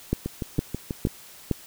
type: two click trains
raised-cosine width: 3 ms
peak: -15 / -9 dBFS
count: 6 / 4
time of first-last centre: 0.26-1.07 / 0.13-1.512 s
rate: 6.17 / 2.17 Hz
effects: white hiss -47 dBFS RMS until 1.66 s